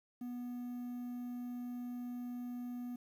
triangle tone with quantisation, 244.7 Hz, B3, 16 cents flat, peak -38 dBFS, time 0.21-2.96 s, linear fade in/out 5 ms, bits 11, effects none

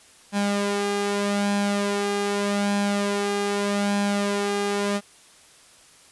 sawtooth tone with flanger, 202.5 Hz, G#3, 43 cents flat, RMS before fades -24 dBFS, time 0.32-5.01 s, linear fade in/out 50 ms, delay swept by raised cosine 1.2 to 2.5 ms, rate 0.82 Hz, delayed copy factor +0.55, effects white hiss -52 dBFS RMS until 6.11 s + resampled to 24000 Hz

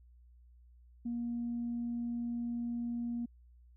sine tone, 237.1 Hz, A#3, 30 cents sharp, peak -33 dBFS, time 1.05-3.26 s, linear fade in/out 10 ms, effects tanh soft clip ceiling -29 dBFS + added 60 Hz sine -57 dBFS peak until 3.76 s

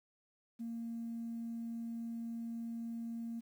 sine tone, 230.9 Hz, A#3, 16 cents flat, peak -38 dBFS, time 0.59-3.41 s, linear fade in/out 20 ms, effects tanh soft clip ceiling -34 dBFS + 11-bit

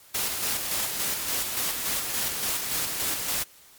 white noise with tremolo, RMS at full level -27 dBFS, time 0.14-3.44 s, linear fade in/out 10 ms, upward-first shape square, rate 3.5 Hz, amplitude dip 35%, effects white hiss -53 dBFS RMS until 3.78 s + MP3 96 kbps

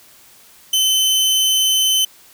sawtooth tone, 3056 Hz, G7, 45 cents flat, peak -10 dBFS, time 0.73-2.05 s, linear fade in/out 5 ms, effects white hiss -47 dBFS RMS until 2.33 s

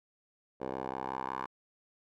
10% pulse tone with band-pass filter sweep, 65.5 Hz, C2, 2 cents sharp, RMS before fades -38 dBFS, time 0.6-1.47 s, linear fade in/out 20 ms, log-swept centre 580 to 1100 Hz, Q 2.9, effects none

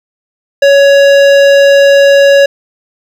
sine tone with hard clipping, 559 Hz, C#5, 14 cents sharp, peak -4 dBFS, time 0.62-2.46 s, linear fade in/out 5 ms, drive 15 dB, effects none

